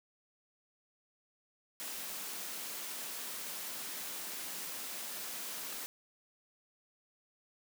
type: high-pass noise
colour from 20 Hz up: white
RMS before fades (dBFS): -42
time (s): 1.8-5.86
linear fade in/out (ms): 0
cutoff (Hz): 160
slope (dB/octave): 48
effects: none